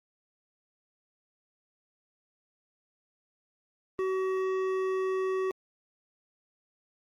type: tone with hard clipping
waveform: sine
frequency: 377.8 Hz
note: F#4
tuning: 36 cents sharp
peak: -29 dBFS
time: 3.99-5.51 s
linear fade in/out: 0 ms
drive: 11 dB
effects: Opus 32 kbps